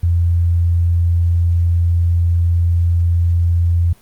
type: tone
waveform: sine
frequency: 85.6 Hz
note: F2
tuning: 34 cents flat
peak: -11 dBFS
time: 0.03-3.93 s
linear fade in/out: 5 ms
effects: pink hiss -50 dBFS RMS until 4.01 s + Opus 32 kbps